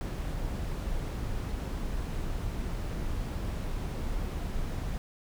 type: noise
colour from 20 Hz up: brown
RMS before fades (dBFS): -33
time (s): 0.01-4.98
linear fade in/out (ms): 0
effects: none